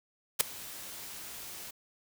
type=noise with ADSR envelope; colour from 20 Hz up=white; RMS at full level=-21 dBFS; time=0.39-1.71 s; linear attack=18 ms; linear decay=4 ms; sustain=-23 dB; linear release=9 ms; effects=none